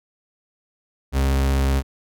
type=tone with vibrato; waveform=40% pulse; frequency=67.6 Hz; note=C#2; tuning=43 cents flat; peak=-16 dBFS; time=1.12-1.83 s; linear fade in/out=50 ms; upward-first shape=sine; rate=16 Hz; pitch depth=15 cents each way; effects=none